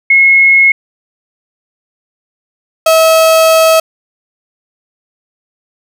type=tone pair in turn; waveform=sine / 35% pulse; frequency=2171 / 645.4 Hz; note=C#7 / E5; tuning=-37 / -37 cents; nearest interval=octave + major sixth; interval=2100 cents; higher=first; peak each=-3 dBFS; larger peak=neither; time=0.1-0.72 / 2.86-3.8 s; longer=second; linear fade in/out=5 ms; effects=none